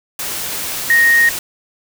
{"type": "tone in noise", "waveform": "sine", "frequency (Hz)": 1864.7, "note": "A#6", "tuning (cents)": 0, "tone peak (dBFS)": -8, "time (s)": [0.9, 1.29], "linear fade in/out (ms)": 2, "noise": "white", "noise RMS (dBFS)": -23, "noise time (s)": [0.19, 1.39], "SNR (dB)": 12, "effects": []}